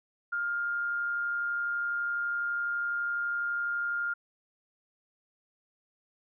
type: tone with amplitude modulation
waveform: sine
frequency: 1406 Hz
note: F6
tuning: 11 cents sharp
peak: -27 dBFS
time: 0.32-4.14 s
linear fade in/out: 10 ms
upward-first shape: sine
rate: 132 Hz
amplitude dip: 30%
effects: none